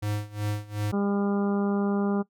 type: tone with tremolo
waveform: square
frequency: 104.5 Hz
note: G#2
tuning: 11 cents sharp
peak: -26 dBFS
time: 0.02-0.92 s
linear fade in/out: 10 ms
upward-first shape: sine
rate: 2.7 Hz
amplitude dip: 90%
type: harmonic tone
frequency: 201 Hz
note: G3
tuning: 44 cents sharp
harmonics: 1 / 2 / 3 / 4 / 5 / 6 / 7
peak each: -24 / -30 / -38 / -37 / -43 / -40 / -44 dBFS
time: 0.92-2.23 s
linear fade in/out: 20 ms
effects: noise-tail reverb RT60 0.1 s tail -20 dB re dry